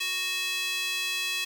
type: tone with high-pass filter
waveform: square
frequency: 370 Hz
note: F#4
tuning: in tune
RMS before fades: -30 dBFS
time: 0-1.45 s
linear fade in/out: 10 ms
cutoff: 2800 Hz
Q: 2.5
effects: 8-bit